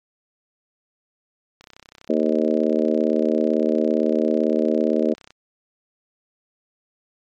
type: click train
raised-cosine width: 0.2 ms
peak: -26 dBFS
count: 120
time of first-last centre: 1.61-5.306 s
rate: 32.2 Hz
type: harmonic tone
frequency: 77.78 Hz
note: D#2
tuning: in tune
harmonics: 3 / 4 / 5 / 6 / 7 / 8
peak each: -22 / -23 / -24 / -25 / -25 / -26 dBFS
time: 2.09-5.14 s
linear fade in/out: 10 ms
effects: MP3 96 kbps